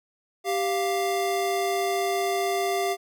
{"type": "tone pair together", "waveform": "square", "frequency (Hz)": [392, 698.5], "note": ["G4", "F5"], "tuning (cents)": [0, 0], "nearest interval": "minor seventh", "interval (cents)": 1000, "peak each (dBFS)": -27, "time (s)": [0.44, 2.97], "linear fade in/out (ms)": 50, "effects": []}